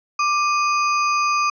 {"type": "tone with sample-and-hold", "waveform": "sine", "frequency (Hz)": 1181, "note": "D6", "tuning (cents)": 9, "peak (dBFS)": -16, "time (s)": [0.19, 1.5], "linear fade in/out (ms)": 5, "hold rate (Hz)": 3675, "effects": ["resampled to 16000 Hz"]}